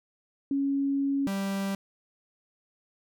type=tone pair in turn; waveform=sine / 45% pulse; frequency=277.2 / 195.99 Hz; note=C#4 / G3; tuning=0 / 0 cents; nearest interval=tritone; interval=600 cents; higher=first; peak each=-24 / -28 dBFS; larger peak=first; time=0.51-1.27 / 1.27-1.75 s; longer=first; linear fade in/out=2 ms; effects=none